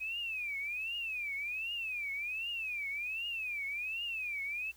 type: tone with vibrato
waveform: sine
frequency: 2500 Hz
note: D#7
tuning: 8 cents sharp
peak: -35 dBFS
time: 0-4.72 s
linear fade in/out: 20 ms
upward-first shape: triangle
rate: 1.3 Hz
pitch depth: 240 cents each way
effects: added 60 Hz sine -64 dBFS peak until 4.76 s + white hiss -63 dBFS RMS until 4.76 s